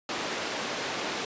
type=band-pass noise; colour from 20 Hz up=pink; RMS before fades=-33 dBFS; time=0.09-1.25 s; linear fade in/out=2 ms; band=310 to 5700 Hz; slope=12 dB/octave; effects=resampled to 16000 Hz